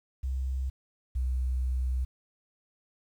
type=tone pair in turn; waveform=sine; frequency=65.41 / 63.51 Hz; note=C2 / B1; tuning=0 / +49 cents; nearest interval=minor second; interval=51 cents; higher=first; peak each=-28 / -26 dBFS; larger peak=second; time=0.23-0.7 / 1.15-2.05 s; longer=second; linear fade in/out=10 ms; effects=10-bit